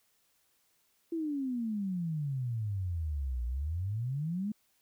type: exponential two-way sweep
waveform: sine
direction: down then up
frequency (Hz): 338.9 to 58.27 to 217.7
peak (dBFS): -31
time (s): 1.12-4.52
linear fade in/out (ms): 5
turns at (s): 3.45
effects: white hiss -72 dBFS RMS until 4.81 s

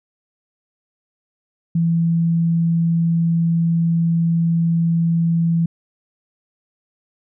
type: tone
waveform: sine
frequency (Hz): 166.9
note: E3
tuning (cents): +22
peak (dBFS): -14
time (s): 1.75-5.66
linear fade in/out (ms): 5
effects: none

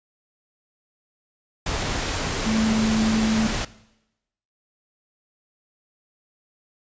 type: tone in noise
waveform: sine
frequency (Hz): 220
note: A3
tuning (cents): 0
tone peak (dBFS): -20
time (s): 2.46-3.47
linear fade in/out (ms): 5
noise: pink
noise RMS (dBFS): -26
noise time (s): 1.66-3.65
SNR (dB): +3
effects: noise-tail reverb RT60 0.9 s tail -19 dB re dry + resampled to 16000 Hz

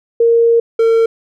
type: tone pair in turn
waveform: sine / triangle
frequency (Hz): 464.2 / 454.9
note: A#4 / A#4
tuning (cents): -7 / -42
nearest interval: unison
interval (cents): 35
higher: first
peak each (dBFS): -7 / -6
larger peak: second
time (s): 0.2-0.6 / 0.79-1.06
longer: first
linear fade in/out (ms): 5
effects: none

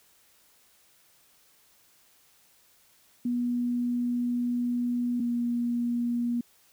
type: tone pair in turn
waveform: sine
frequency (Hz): 242.8 / 239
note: B3 / A#3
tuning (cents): -29 / +43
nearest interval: unison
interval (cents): 28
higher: first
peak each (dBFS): -25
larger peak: neither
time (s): 3.25-5.2 / 5.2-6.41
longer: first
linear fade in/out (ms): 5
effects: white hiss -62 dBFS RMS until 6.72 s

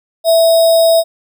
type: tone with sample-and-hold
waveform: sine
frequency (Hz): 659.3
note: E5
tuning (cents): 0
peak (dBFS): -6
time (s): 0.24-1.04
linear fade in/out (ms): 50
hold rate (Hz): 4410
effects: none

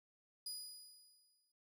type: tone with exponential decay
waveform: 25% pulse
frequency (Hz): 4932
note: D#8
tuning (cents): -16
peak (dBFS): -37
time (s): 0.46-1.52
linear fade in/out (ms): 5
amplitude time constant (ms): 230
effects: none

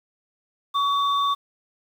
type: tone pair together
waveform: sine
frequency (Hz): 1129 / 3584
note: C#6 / A7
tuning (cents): +31 / +31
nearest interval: octave + minor sixth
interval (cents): 2000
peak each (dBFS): -19 / -27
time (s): 0.74-1.35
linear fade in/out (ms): 20
effects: tanh soft clip ceiling -12 dBFS + 8-bit

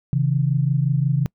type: tone pair together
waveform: sine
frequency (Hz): 134.2 / 159.8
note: C3 / D#3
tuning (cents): +44 / +47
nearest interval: minor third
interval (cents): 303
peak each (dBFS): -18 / -21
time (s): 0.13-1.26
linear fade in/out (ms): 0
effects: noise-tail reverb RT60 0.1 s tail -26 dB re dry

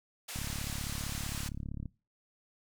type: band-pass noise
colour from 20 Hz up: white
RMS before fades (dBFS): -42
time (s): 0.28-1.49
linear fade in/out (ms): 10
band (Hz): 520 to 9600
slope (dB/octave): 12
type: click train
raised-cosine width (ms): 5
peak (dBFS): -27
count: 54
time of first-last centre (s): 0.36-1.857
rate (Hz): 35.4
effects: noise-tail reverb RT60 0.3 s tail -21 dB re dry

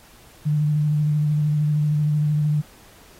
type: tone with vibrato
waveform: sine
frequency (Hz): 150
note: D3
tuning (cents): +37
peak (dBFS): -17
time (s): 0.45-2.62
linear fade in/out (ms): 20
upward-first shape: square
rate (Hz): 13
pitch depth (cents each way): 17
effects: pink hiss -50 dBFS RMS until 3.19 s + AAC 48 kbps

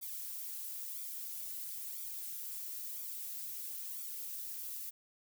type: noise with flanger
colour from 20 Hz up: violet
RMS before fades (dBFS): -43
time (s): 0.01-4.91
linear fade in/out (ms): 20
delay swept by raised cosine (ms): 0.85 to 4.65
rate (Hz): 1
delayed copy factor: +0.95
effects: none

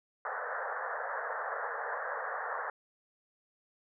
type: band-pass noise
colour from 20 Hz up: white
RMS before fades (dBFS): -37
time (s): 0.25-2.7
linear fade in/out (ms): 2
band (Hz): 450 to 1800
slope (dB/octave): 96
effects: none

